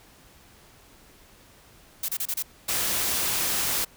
blue noise bursts, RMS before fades -28 dBFS, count 5, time 2.03-2.425 s, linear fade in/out 5 ms, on 55 ms, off 30 ms
white noise, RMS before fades -26 dBFS, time 2.68-3.85 s, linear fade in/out 10 ms
effects pink hiss -54 dBFS RMS until 3.96 s

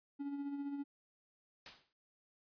triangle tone with tremolo, 282.4 Hz, C#4, 32 cents sharp, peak -35 dBFS, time 0.19-0.84 s, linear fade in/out 20 ms, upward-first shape sine, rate 15 Hz, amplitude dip 45%
white noise with exponential decay, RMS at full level -45 dBFS, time 1.66-1.93 s, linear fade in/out 1 ms, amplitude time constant 58 ms
effects resampled to 11025 Hz

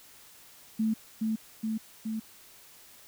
sine tone with echo, 220 Hz, A3, in tune, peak -24 dBFS, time 0.79-0.94 s, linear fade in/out 10 ms, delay 420 ms, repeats 3, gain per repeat -2 dB, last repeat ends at 2.2 s, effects white hiss -54 dBFS RMS until 3.07 s

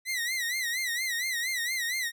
sawtooth tone with vibrato, 1975.5 Hz, B6, in tune, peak -25 dBFS, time 0.05-2.12 s, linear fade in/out 50 ms, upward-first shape sine, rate 4.3 Hz, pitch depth 120 cents each way, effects none

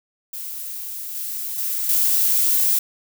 violet noise with level steps, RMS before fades -31 / -28 / -24 / -18 dBFS, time 0.33-2.79 s, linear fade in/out 5 ms, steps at 1.15 / 1.58 / 1.89 s, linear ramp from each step 2 ms, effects none

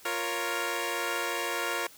10% pulse chord, Bb minor, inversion second, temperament equal, 349.2 / 466.2 / 554.4 Hz, F4 / Bb4 / Db5, 0 / 0 / 0 cents, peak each -26 / -25 / -26 dBFS, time 0.05-1.87 s, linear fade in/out 5 ms, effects white hiss -53 dBFS RMS until 1.97 s

